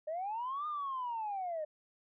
sine linear two-way sweep, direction up then down, 597 to 1229 to 597 Hz, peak -34 dBFS, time 0.07-1.65 s, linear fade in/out 10 ms, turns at 0.67 s, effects tanh soft clip ceiling -31 dBFS

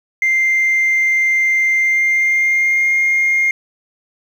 sine tone with pitch glide, 2093 to 2125 Hz, C7 to C7, 0 to +26 cents, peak -10 dBFS, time 0.22-3.51 s, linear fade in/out 2 ms, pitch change +26 cents, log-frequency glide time 1.76-2.93 s, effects tanh soft clip ceiling -9 dBFS + 7-bit

